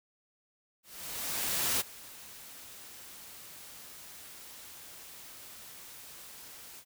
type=noise with ADSR envelope; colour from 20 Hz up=white; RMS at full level=-29 dBFS; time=0.83-6.85 s; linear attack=970 ms; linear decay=24 ms; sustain=-20 dB; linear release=65 ms; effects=none

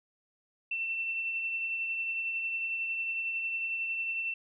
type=tone with tremolo; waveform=sine; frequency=2688 Hz; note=E7; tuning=33 cents sharp; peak=-29 dBFS; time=0.71-4.34 s; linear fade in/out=5 ms; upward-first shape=triangle; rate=11 Hz; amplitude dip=35%; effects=none

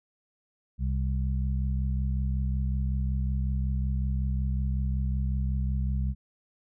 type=harmonic tone; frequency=65.4 Hz; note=C2; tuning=in tune; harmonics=1 / 2 / 3; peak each=-26 / -32 / -36 dBFS; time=0.78-6.15 s; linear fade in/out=50 ms; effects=none

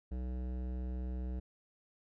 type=tone with hard clipping; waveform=sine; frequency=62.6 Hz; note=B1; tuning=24 cents sharp; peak=-38 dBFS; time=0.11-1.4 s; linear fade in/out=10 ms; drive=15 dB; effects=none

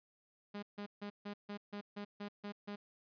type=tone bursts; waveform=sawtooth; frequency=204.6 Hz; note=G#3; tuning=26 cents flat; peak=-38 dBFS; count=10; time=0.54-2.76 s; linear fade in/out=10 ms; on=87 ms; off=150 ms; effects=resampled to 11025 Hz

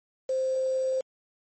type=tone with quantisation; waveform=sine; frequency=523.3 Hz; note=C5; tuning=in tune; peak=-24 dBFS; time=0.29-1.01 s; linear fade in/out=5 ms; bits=7; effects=MP3 32 kbps

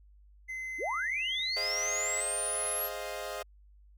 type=tone; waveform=triangle; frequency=2054 Hz; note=C7; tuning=33 cents flat; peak=-34 dBFS; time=0.48-2.22 s; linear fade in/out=20 ms
type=linear sweep; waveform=sine; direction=up; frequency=251.6 to 11840 Hz; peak=-31 dBFS; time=0.78-2.9 s; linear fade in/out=50 ms
type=chord; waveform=sawtooth; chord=F minor seventh; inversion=first; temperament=equal; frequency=415.3 / 523.3 / 622.3 / 698.5 Hz; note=Ab4 / C5 / Eb5 / F5; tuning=0 / 0 / 0 / 0 cents; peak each=-40 / -38 / -36 / -39 dBFS; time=1.56-3.43 s; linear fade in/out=10 ms
effects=added 50 Hz sine -55 dBFS peak until 3.97 s

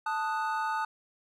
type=chord; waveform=triangle; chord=D# diminished; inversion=second; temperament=equal; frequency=880 / 1244.5 / 1480 Hz; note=A5 / D#6 / F#6; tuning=0 / 0 / 0 cents; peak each=-29 / -32 / -34 dBFS; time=0.06-0.85 s; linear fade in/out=5 ms; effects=none

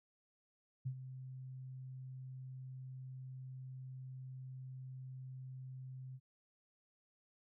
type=tone with ADSR envelope; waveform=sine; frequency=130 Hz; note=C3; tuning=11 cents flat; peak=-35 dBFS; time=0.85-6.2 s; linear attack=16 ms; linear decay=73 ms; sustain=-11 dB; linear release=49 ms; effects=none

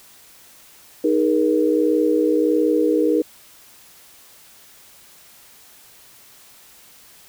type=chord; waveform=sine; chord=D# suspended fourth; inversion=none; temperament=equal with one note detuned; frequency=311.1 / 415.3 / 476.8 Hz; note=D#4 / G#4 / A#4; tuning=0 / 0 / +39 cents; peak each=-18 / -21 / -19 dBFS; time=1.04-3.22 s; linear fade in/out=5 ms; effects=white hiss -48 dBFS RMS until 7.28 s

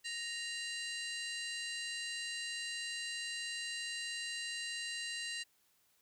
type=harmonic tone with a mistuned harmonic; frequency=932.3 Hz; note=A#5; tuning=in tune; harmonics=2 / 3 / 4 / 5 / 6 / 7 / 8 / 9 / 10; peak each=-44 / -44 / -45 / -48 / -56 / -56 / -51 / -52 / -58 dBFS; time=0.04-5.44 s; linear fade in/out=20 ms; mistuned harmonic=4; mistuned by=+130 cents; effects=white hiss -73 dBFS RMS until 6.01 s

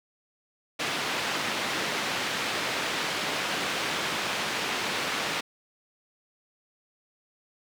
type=band-pass noise; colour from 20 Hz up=white; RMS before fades=-30 dBFS; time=0.79-5.41 s; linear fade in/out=10 ms; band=150 to 3200 Hz; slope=12 dB/octave; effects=none

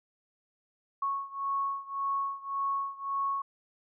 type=beating tone pair; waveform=sine; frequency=1103 / 1104.8 Hz; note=C#6 / C#6; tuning=-9 / -6 cents; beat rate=1.8 Hz; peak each=-32 / -34 dBFS; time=1.02-3.42 s; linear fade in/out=5 ms; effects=none

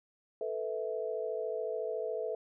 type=chord; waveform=sine; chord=A suspended second; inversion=none; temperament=equal with one note detuned; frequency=440 / 493.9 / 652.1 Hz; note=A4 / B4 / E5; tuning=0 / 0 / -19 cents; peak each=-36 / -38 / -38 dBFS; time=0.41-2.35 s; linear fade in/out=2 ms; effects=none

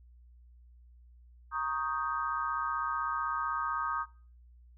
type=chord; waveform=sine; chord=Eb dominant seventh; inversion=second; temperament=equal; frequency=932.3 / 1108.7 / 1244.5 / 1568 Hz; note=Bb5 / Db6 / Eb6 / G6; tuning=0 / 0 / 0 / 0 cents; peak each=-38 / -37 / -33 / -39 dBFS; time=1.51-4.06 s; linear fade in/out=50 ms; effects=noise-tail reverb RT60 0.4 s tail -21 dB re dry + added 60 Hz sine -54 dBFS peak until 4.77 s

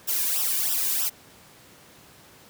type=noise with flanger; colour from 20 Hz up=blue; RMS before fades=-25 dBFS; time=0.07-1.1 s; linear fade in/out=20 ms; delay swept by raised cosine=0.45 to 1.55 ms; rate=3.1 Hz; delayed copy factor=-0.8; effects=pink hiss -51 dBFS RMS until 2.49 s + high-pass 100 Hz 12 dB/octave

